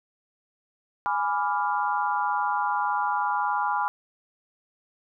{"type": "chord", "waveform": "sine", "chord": "G# diminished seventh", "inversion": "none", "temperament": "equal with one note detuned", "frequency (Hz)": [830.6, 991.2, 1174.7, 1396.9], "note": ["G#5", "B5", "D6", "F6"], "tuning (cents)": [0, 6, 0, 0], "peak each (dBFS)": [-27, -27, -31, -31], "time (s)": [1.06, 3.88], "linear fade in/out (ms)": 0, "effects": []}